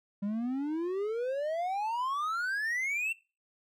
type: exponential sweep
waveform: triangle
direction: up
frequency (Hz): 197.1 to 2739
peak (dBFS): -28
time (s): 0.22-3.13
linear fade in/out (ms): 10
effects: noise-tail reverb RT60 0.3 s tail -20 dB re dry